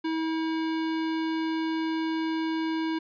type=tone; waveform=square; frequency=321.6 Hz; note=E4; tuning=43 cents flat; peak=-27 dBFS; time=0.04-2.99 s; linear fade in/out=10 ms; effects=resampled to 11025 Hz